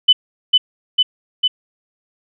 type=tone with echo; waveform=sine; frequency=3001 Hz; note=F#7; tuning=24 cents sharp; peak=-5 dBFS; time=0.08-0.13 s; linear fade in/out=10 ms; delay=450 ms; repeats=3; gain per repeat=-2 dB; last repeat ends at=1.48 s; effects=none